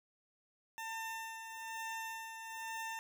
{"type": "tone with tremolo", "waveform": "20% pulse", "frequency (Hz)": 899, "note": "A5", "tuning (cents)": 37, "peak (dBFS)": -35, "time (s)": [0.78, 2.99], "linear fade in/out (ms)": 0, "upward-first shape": "sine", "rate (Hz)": 1.1, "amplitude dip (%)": 50, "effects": []}